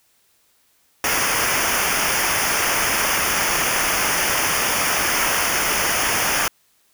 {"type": "noise with comb filter", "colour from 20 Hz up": "pink", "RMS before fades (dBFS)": -20, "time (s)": [1.04, 6.48], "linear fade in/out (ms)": 2, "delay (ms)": 0.25, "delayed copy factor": -0.85, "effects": ["white hiss -61 dBFS RMS until 6.93 s"]}